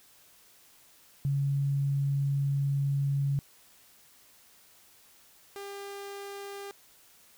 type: tone pair in turn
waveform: sine / sawtooth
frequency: 139.7 / 399.7 Hz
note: C#3 / G4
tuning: +14 / +34 cents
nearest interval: octave + tritone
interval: 1820 cents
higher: second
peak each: -25 / -35 dBFS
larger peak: first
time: 1.25-3.39 / 5.56-6.71 s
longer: first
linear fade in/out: 0 ms
effects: white hiss -59 dBFS RMS until 7.37 s